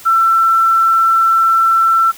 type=tone; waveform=sine; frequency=1341 Hz; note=E6; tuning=29 cents sharp; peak=-8 dBFS; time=0.05-2.12 s; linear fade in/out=20 ms; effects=white hiss -37 dBFS RMS until 2.17 s